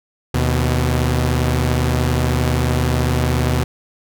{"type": "tone pair together", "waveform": "sawtooth", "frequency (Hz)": [77.44, 124.7], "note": ["D#2", "B2"], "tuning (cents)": [-8, 17], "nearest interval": "minor sixth", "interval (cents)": 825, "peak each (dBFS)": -14, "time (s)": [0.34, 3.64], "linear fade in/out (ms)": 5, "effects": []}